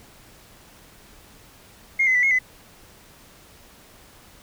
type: tone with pitch steps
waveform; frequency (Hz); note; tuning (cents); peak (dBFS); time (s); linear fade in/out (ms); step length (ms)
sine; 2136 / 2040 / 1974 / 2162 / 2017; C7 / C7 / B6 / C#7 / B6; +35 / -44 / -1 / -44 / +36; -15; 1.99-2.39; 10; 80
effects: tanh soft clip ceiling -11 dBFS + pink hiss -50 dBFS RMS until 4.42 s